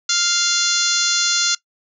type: harmonic tone with a mistuned harmonic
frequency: 698 Hz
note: F5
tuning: 1 cent flat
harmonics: 2 / 3 / 4 / 5 / 6 / 7 / 8 / 9 / 10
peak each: -24 / -31 / -28 / -24 / -21 / -26 / -25 / -23 / -24 dBFS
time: 0.09-1.55 s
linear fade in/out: 5 ms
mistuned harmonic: 5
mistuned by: -17 cents
effects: noise-tail reverb RT60 0.1 s tail -20 dB re dry